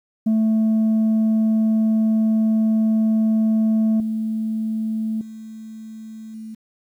sine tone with level steps, 220 Hz, A3, in tune, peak -12 / -20 / -33 / -31 dBFS, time 0.26-6.55 s, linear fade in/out 10 ms, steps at 4 / 5.21 / 6.34 s, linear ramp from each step 2 ms, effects tanh soft clip ceiling -14 dBFS + 9-bit

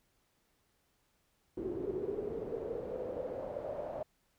brown noise with band-pass filter sweep, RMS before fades -39 dBFS, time 1.57-4.03 s, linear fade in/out 5 ms, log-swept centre 360 to 630 Hz, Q 7.5, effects pink hiss -75 dBFS RMS until 4.38 s

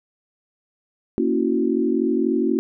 sine chord, F# dominant seventh, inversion first, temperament equal, 233.1 / 277.2 / 329.6 / 370 Hz, A#3 / C#4 / E4 / F#4, 0 / 0 / 0 / 0 cents, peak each -23 dBFS, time 1.18-2.59 s, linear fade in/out 0 ms, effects none

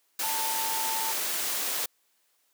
sine tone in noise, 892 Hz, A5, 23 cents sharp, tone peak -32 dBFS, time 0.23-1.12 s, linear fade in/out 5 ms, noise white, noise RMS -30 dBFS, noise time 0.19-1.86 s, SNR -5 dB, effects white hiss -70 dBFS RMS until 2.53 s + high-pass 300 Hz 12 dB/octave

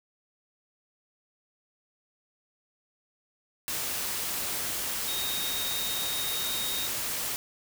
sine tone in noise, 3729 Hz, A#7, in tune, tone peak -33 dBFS, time 5.08-6.87 s, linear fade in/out 0 ms, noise white, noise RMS -32 dBFS, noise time 3.68-7.36 s, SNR -4 dB, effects none

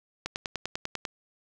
click train, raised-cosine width 0.2 ms, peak -14 dBFS, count 9, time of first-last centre 0.26-1.052 s, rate 10.1 Hz, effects none

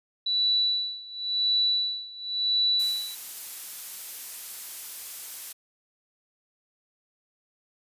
sine tone with tremolo, 3951 Hz, B7, in tune, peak -20 dBFS, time 0.26-3.15 s, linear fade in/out 5 ms, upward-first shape sine, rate 0.94 Hz, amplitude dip 90%
blue noise, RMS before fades -37 dBFS, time 2.79-5.53 s, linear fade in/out 10 ms
effects resampled to 32000 Hz

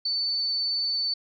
sine tone, 4509 Hz, C#8, 29 cents sharp, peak -24 dBFS, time 0.05-1.14 s, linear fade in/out 5 ms, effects none

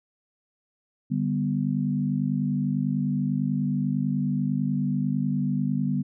sine chord, G major, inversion second, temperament equal, 146.83 / 196 / 246.9 Hz, D3 / G3 / B3, 0 / 0 / 0 cents, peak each -27 dBFS, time 1.1-6.03 s, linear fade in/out 20 ms, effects none

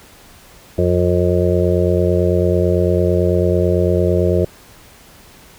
harmonic tone, 89 Hz, F2, 33 cents sharp, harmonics 1 / 2 / 4 / 5 / 6 / 7, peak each -17 / -20 / -18 / -20 / -21 / -22 dBFS, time 0.78-4.45 s, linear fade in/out 5 ms, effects pink hiss -44 dBFS RMS until 5.58 s

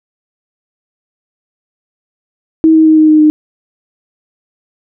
sine tone with pitch steps, 320 / 317.1 / 314.1 / 311.2 / 308.4 / 305.5 Hz, D#4 / D#4 / D#4 / D#4 / D#4 / D#4, +49 / +33 / +16 / 0 / -15 / -32 cents, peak -3 dBFS, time 2.64-3.3 s, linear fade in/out 0 ms, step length 110 ms, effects none

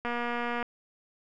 click train, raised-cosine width 0.5 ms, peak -18 dBFS, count 139, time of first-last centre 0.05-0.627 s, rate 239 Hz, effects none

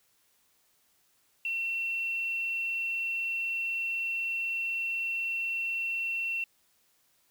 sine tone with quantisation, 2712 Hz, E7, 49 cents sharp, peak -29 dBFS, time 1.45-6.44 s, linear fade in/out 2 ms, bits 9, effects white hiss -69 dBFS RMS until 7.3 s

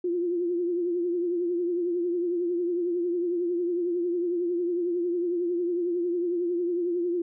sine tone with vibrato, 349.2 Hz, F4, in tune, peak -24 dBFS, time 0.04-7.22 s, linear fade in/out 5 ms, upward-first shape triangle, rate 11 Hz, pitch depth 69 cents each way, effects none

